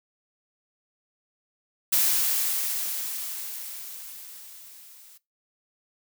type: noise with level ramp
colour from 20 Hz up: blue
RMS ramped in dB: -21 to -51 dBFS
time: 1.92-5.18 s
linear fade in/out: 10 ms
effects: noise-tail reverb RT60 0.2 s tail -20 dB re dry